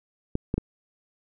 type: clicks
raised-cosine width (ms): 3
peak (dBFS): -12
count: 3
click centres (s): 0.354 / 0.541 / 0.58
effects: none